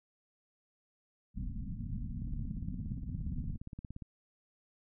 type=low-pass noise; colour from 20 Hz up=pink; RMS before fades=-39 dBFS; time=1.34-3.58 s; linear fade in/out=50 ms; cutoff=260 Hz; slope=96 dB/octave
type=click train; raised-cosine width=5 ms; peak=-31 dBFS; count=32; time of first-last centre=2.22-4.022 s; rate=17.2 Hz
effects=none